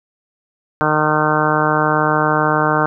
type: harmonic tone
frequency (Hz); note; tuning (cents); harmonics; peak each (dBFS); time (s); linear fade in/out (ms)
153; D#3; -29; 1 / 2 / 3 / 4 / 5 / 6 / 7 / 8 / 9 / 10; -22 / -22 / -22 / -22 / -22 / -22 / -22 / -22 / -22 / -22; 0.81-2.86; 0
effects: none